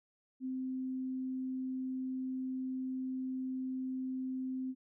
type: tone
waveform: sine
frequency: 259.4 Hz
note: C4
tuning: 15 cents flat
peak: -35 dBFS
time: 0.4-4.75 s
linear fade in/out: 50 ms
effects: none